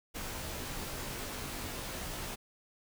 pink noise with comb filter, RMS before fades -40 dBFS, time 0.14-2.36 s, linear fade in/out 20 ms, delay 18 ms, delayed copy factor -0.85, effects none

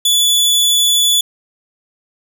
sawtooth tone, 3448 Hz, A7, 36 cents flat, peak -7 dBFS, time 0.05-1.21 s, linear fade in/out 5 ms, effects none

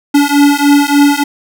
square beating tone pair, 285 / 288.4 Hz, C#4 / D4, +48 / -31 cents, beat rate 3.4 Hz, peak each -10 dBFS, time 0.14-1.24 s, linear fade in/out 10 ms, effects none

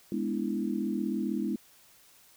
sine chord, E dominant seventh, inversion first, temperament equal, 207.7 / 246.9 / 293.7 / 329.6 Hz, G#3 / B3 / D4 / E4, 0 / 0 / 0 / 0 cents, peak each -32 / -34 / -36 / -34 dBFS, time 0.12-1.56 s, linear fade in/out 2 ms, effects white hiss -59 dBFS RMS until 2.36 s

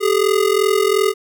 square ring-modulated tone, 410.6 Hz, G#4, 20 cents flat, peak -11 dBFS, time 0-1.14 s, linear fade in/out 50 ms, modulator 21.4 Hz, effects none

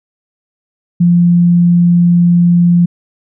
sine tone, 173.7 Hz, F3, 9 cents flat, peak -5 dBFS, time 1-2.86 s, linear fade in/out 10 ms, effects none

